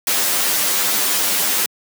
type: noise with comb filter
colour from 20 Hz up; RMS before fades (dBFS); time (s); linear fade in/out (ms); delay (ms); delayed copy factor
white; -18; 0.07-1.66; 2; 10; +0.75
effects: high-pass 200 Hz 12 dB/octave